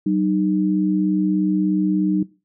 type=tone pair together; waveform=sine; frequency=190 / 306.8 Hz; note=F#3 / D#4; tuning=+46 / -24 cents; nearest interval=minor sixth; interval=830 cents; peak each=-19 dBFS; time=0.06-2.23 s; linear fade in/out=5 ms; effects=noise-tail reverb RT60 0.3 s tail -20 dB re dry